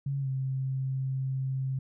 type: tone with pitch glide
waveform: sine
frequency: 138.7 to 132.74 Hz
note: C#3 to C3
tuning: +1 to +25 cents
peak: -28 dBFS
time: 0.06-1.79 s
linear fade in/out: 5 ms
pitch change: -76 cents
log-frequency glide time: 0.2-0.28 s
effects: none